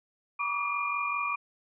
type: tone cluster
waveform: sine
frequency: 965 / 1145 / 1190 / 2409 Hz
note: B5 / D6 / D6 / D7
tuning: -40 / -44 / +22 / +43 cents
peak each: -39 / -31 / -37 / -32 dBFS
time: 0.39-1.36 s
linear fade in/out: 10 ms
effects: none